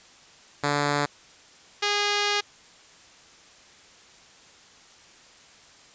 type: tone pair in turn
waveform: 5% pulse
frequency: 145 / 411 Hz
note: D3 / G#4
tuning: -22 / -18 cents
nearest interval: octave + tritone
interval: 1804 cents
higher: second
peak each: -11 dBFS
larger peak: neither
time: 0.63-1.06 / 1.82-2.41 s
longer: second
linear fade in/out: 10 ms
effects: white hiss -52 dBFS RMS until 5.94 s + resampled to 16000 Hz